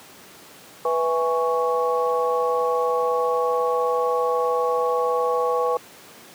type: tone cluster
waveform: sine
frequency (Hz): 493.6 / 654 / 826 / 1111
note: B4 / E5 / G#5 / C#6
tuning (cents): -1 / -14 / -10 / +4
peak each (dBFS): -21 / -30 / -27 / -25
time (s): 0.85-5.77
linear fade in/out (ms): 2
effects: pink hiss -45 dBFS RMS until 6.34 s + high-pass 200 Hz 12 dB/octave

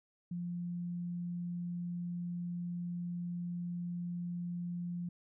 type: tone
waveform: sine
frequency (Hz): 174.61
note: F3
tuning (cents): 0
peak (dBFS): -36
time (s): 0.31-5.09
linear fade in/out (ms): 5
effects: none

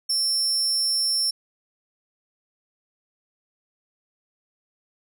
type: tone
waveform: 35% pulse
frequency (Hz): 5400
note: E8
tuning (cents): +41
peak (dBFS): -18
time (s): 0.09-1.31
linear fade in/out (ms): 10
effects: none

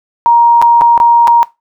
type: tone with dropouts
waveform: sine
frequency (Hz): 940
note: A#5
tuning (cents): +14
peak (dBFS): -3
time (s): 0.26-1.43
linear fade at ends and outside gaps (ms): 0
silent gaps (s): 0.616-0.624 / 0.811-0.818 / 0.977-1.001 / 1.273-1.279
effects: noise-tail reverb RT60 0.2 s tail -19 dB re dry

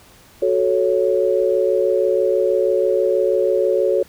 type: chord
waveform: sine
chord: F# minor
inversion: none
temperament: equal with one note detuned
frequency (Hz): 370 / 436.2 / 554.4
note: F#4 / A4 / C#5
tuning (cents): 0 / -15 / 0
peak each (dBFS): -19 / -19 / -18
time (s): 0.42-4.03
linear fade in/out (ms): 5
effects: pink hiss -48 dBFS RMS until 4.08 s

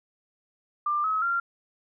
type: tone with pitch steps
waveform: sine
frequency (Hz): 1190 / 1282.8 / 1382.8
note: D6 / E6 / F6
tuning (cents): +22 / -48 / -18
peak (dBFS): -23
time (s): 0.86-1.4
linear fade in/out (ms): 5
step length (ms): 180
effects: none

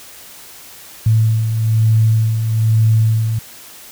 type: beating tone pair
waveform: sine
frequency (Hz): 110 / 111.1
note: A2 / A2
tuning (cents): 0 / +17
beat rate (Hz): 1.1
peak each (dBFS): -20 / -11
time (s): 1.06-3.39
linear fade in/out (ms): 5
effects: white hiss -38 dBFS RMS until 3.91 s

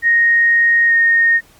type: tone with pitch glide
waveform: sine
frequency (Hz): 1864.7 to 1848.6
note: A#6 to A#6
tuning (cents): 0 to -15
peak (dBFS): -9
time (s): 0.02-1.41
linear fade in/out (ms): 50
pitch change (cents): -15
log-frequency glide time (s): 0.87-0.93
effects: pink hiss -49 dBFS RMS until 1.59 s + Opus 48 kbps

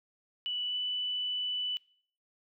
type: tone with pitch glide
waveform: sine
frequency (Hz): 2961 to 2982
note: F#7 to F#7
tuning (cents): +1 to +13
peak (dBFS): -31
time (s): 0.46-1.77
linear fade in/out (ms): 0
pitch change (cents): +12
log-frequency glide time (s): 0.66-0.76
effects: noise-tail reverb RT60 0.5 s tail -22 dB re dry

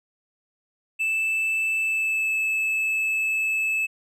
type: tone with pitch glide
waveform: triangle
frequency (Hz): 2637 to 2611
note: E7 to E7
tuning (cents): 0 to -17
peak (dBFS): -20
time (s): 0.99-3.87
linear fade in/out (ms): 20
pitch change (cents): -17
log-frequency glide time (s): 1.8-2.34
effects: none

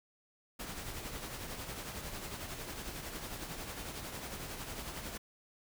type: noise with tremolo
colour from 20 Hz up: pink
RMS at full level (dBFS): -41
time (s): 0.59-5.18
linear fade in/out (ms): 10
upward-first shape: triangle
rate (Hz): 11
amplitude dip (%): 50
effects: none

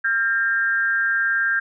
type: tone with amplitude modulation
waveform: sine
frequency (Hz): 1600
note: G6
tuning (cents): +35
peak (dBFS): -14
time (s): 0.04-1.6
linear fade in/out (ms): 10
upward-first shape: sine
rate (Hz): 219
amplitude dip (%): 75
effects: none

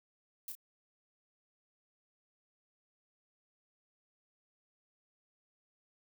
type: noise with echo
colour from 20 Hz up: violet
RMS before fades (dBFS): -42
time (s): 0.48-0.52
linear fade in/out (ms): 2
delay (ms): 32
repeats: 1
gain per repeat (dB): -7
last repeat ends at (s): 0.552
effects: none

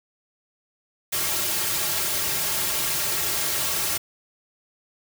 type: noise with comb filter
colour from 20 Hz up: white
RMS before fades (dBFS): -25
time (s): 1.12-3.98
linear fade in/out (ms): 10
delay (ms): 4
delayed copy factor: -0.8
effects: none

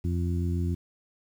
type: harmonic tone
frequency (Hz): 87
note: F2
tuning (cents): -6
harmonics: 1 / 2 / 3 / 4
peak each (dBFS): -26 / -32 / -36 / -38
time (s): 0.04-0.75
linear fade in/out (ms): 10
effects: 9-bit

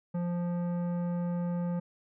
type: tone with tanh clipping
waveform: triangle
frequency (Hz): 174.61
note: F3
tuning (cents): 0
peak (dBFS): -31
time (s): 0.14-1.8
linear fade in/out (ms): 10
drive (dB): 17
effects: none

